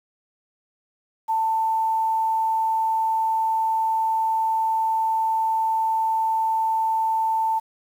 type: tone with quantisation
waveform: sine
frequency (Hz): 890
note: A5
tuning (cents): +20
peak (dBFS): -19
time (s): 1.28-7.6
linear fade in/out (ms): 20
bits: 8
effects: none